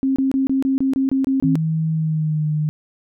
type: tone bursts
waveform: sine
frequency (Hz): 267.6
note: C4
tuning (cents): +39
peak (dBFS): -15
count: 10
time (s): 0.03-1.555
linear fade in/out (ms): 0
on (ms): 130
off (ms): 25
type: tone with pitch glide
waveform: sine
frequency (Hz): 159.6 to 152.3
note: D#3 to D#3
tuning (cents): +44 to -37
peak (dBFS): -17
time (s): 1.44-2.69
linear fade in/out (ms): 0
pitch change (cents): -81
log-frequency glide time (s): 1.92-2.47
effects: none